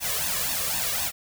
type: noise with flanger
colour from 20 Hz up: white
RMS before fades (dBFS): -27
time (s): 0-1.12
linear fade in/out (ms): 50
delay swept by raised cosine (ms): 1.1 to 1.8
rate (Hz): 3.9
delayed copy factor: +0.95
effects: none